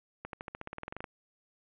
accelerating click train, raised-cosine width 0.5 ms, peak -24 dBFS, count 15, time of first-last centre 0.25-1.042 s, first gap 82 ms, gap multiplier 0.94, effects resampled to 8000 Hz + 9-bit

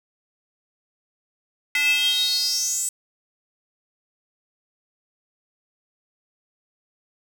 square tone with high-pass filter sweep, 290 Hz, D4, 22 cents flat, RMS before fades -22 dBFS, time 1.75-2.89 s, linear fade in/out 2 ms, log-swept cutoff 2200 to 8100 Hz, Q 8.6, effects none

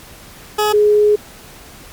20% pulse / sine tone pair in turn, 422.4 / 418.5 Hz, G#4 / G#4, +29 / +13 cents, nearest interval unison, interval 16 cents, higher first, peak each -8 dBFS, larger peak neither, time 0.58-0.73 / 0.73-1.16 s, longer second, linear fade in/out 10 ms, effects pink hiss -39 dBFS RMS until 1.92 s + MP3 96 kbps

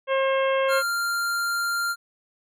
harmonic tone, 536 Hz, C5, 42 cents sharp, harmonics 1 / 2 / 3 / 4 / 5 / 6, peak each -21 / -27 / -31 / -33 / -35 / -37 dBFS, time 0.07-0.83 s, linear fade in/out 50 ms
square tone, 1392 Hz, F6, 6 cents flat, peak -24 dBFS, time 0.68-1.96 s, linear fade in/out 50 ms
effects none

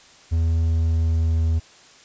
triangle tone with pitch glide, 81.8 to 81.14 Hz, E2 to E2, -13 to -27 cents, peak -15 dBFS, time 0.31-1.6 s, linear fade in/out 20 ms, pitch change -14 cents, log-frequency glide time 0.58-1.44 s, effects white hiss -49 dBFS RMS until 2.04 s + resampled to 16000 Hz

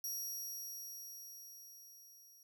20% pulse tone with level ramp, 5680 Hz, F8, 28 cents sharp, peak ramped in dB -33 to -55 dBFS, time 0.04-2.43 s, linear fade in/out 2 ms, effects none

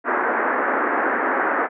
white band-pass noise, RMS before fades -21 dBFS, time 0.04-1.69 s, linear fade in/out 50 ms, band 240 to 1800 Hz, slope 48 dB/octave, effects none

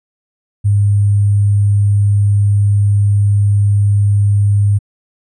sine tone with sample-and-hold, 101.6 Hz, G#2, 38 cents flat, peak -8 dBFS, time 0.64-4.79 s, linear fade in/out 20 ms, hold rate 8820 Hz, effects resampled to 24000 Hz

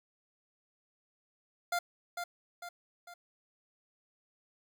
25% pulse tone with echo, 698.5 Hz, F5, in tune, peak -26 dBFS, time 1.72-1.79 s, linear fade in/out 5 ms, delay 450 ms, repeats 3, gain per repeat -6 dB, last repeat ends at 3.14 s, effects none

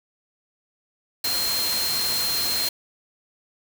sine tone in noise, 4186 Hz, C8, in tune, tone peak -24 dBFS, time 1.24-2.69 s, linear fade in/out 5 ms, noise white, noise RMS -27 dBFS, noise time 1.24-2.69 s, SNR 0 dB, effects none

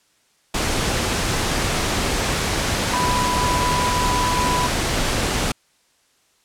sine tone in noise, 990 Hz, B5, 4 cents sharp, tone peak -20 dBFS, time 2.93-4.67 s, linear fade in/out 5 ms, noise pink, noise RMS -21 dBFS, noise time 0.54-5.52 s, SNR -2 dB, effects white hiss -61 dBFS RMS until 6.44 s + low-pass 9000 Hz 12 dB/octave

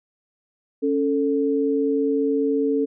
sine tone pair together, 277.2 / 442.6 Hz, C#4 / A4, 0 / +10 cents, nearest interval minor sixth, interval 810 cents, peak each -21 dBFS, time 0.82-2.86 s, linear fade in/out 20 ms, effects none

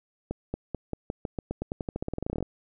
accelerating click train, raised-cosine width 2 ms, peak -17 dBFS, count 25, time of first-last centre 0.31-2.427 s, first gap 230 ms, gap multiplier 0.9, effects none

